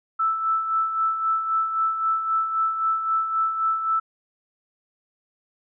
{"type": "tone with tremolo", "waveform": "sine", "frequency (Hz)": 1318.5, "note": "E6", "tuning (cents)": 0, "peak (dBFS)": -18, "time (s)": [0.19, 4], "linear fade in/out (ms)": 10, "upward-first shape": "sine", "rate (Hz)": 3.8, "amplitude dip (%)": 55, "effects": []}